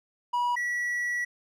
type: tone pair in turn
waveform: triangle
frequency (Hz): 970 / 1940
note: B5 / B6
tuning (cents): -31 / -31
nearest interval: octave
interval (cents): 1200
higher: second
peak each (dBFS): -22 / -25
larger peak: first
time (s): 0.33-0.56 / 0.56-1.25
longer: second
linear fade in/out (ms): 10
effects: none